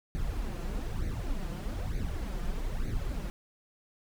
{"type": "noise with flanger", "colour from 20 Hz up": "brown", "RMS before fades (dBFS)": -33, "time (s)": [0.15, 3.3], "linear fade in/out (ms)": 0, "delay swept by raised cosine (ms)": [0.47, 5.87], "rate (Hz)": 1.1, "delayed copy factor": 0.75, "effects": []}